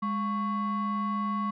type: ring-modulated tone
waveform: triangle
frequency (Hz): 451.7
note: A4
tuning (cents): +45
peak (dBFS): -22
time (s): 0.02-1.51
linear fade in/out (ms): 10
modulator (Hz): 658
effects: resampled to 11025 Hz